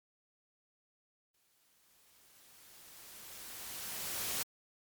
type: noise with exponential growth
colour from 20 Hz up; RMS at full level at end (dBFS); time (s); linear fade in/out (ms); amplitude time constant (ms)
white; -35; 1.34-4.43; 5; 670
effects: MP3 96 kbps